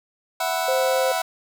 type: chord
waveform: sawtooth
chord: E suspended second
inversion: none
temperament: just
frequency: 659.3 / 741.7 / 988.9 Hz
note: E5 / F#5 / B5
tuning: 0 / +4 / +2 cents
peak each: -22 / -21 / -25 dBFS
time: 0.4-1.22 s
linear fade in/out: 5 ms
type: tone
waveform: sine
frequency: 523.3 Hz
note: C5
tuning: in tune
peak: -20 dBFS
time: 0.68-1.12 s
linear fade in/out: 5 ms
effects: none